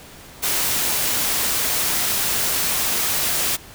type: noise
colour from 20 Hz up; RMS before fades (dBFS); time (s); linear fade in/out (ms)
white; -21; 0.42-3.57; 20
effects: pink hiss -42 dBFS RMS until 3.74 s